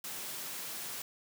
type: high-pass noise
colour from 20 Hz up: white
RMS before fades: -41 dBFS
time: 0.04-1.02 s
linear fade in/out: 2 ms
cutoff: 110 Hz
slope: 96 dB/octave
effects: none